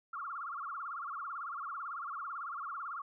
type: tone with vibrato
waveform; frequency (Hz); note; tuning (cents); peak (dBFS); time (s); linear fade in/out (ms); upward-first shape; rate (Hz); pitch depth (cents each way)
sine; 1244.5; D#6; 0; -38; 0.13-3.02; 5; sine; 18; 220
effects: none